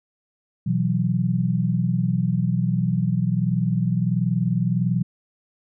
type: chord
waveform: sine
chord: B suspended fourth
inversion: none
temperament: equal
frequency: 123.47 / 164.81 / 185 Hz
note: B2 / E3 / F#3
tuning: 0 / 0 / 0 cents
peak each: -23 dBFS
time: 0.66-5.03 s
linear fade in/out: 10 ms
effects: none